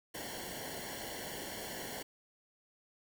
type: noise with comb filter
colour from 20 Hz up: pink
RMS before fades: -43 dBFS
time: 0.14-2.03 s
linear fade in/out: 10 ms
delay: 0.8 ms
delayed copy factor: -0.85
effects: none